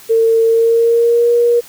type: tone with pitch glide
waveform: sine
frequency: 453 to 475.2 Hz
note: A#4 to A#4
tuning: -50 to +33 cents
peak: -8 dBFS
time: 0.09-1.61 s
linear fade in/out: 20 ms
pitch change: +83 cents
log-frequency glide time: 0.44-1.32 s
effects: white hiss -39 dBFS RMS until 1.68 s